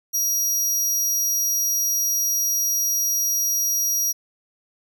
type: tone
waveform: sawtooth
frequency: 5740 Hz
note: F8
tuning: 47 cents sharp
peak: -17 dBFS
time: 0.13-4.13 s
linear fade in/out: 20 ms
effects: none